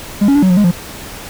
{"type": "tone with pitch steps", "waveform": "triangle", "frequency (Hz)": [203.8, 278.8, 289.5, 187.3, 179.4, 207.3, 174.9], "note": ["G#3", "C#4", "D4", "F#3", "F3", "G#3", "F3"], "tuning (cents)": [-32, 10, -25, 21, 47, -3, 3], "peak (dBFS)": -5, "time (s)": [0.21, 0.714], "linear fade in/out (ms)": 10, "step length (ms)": 72, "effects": ["pink hiss -30 dBFS RMS until 1.29 s"]}